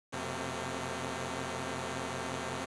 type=tone cluster; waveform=5% pulse; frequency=89.6 / 127.4 / 132.8 / 227.1 Hz; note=F2 / C3 / C3 / A#3; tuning=+45 / -46 / +26 / -45 cents; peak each=-30 dBFS; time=0.12-2.66 s; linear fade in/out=20 ms; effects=resampled to 22050 Hz + 9-bit